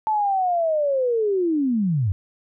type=linear sweep; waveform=sine; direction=down; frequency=880 to 87.31 Hz; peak=-18 dBFS; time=0.07-2.12 s; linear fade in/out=0 ms; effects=none